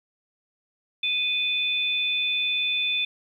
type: tone pair together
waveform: sine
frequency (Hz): 2483 / 3522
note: D#7 / A7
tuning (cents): -4 / +1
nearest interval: tritone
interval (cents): 605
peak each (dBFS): -25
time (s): 1.03-3.05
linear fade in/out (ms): 5
effects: 10-bit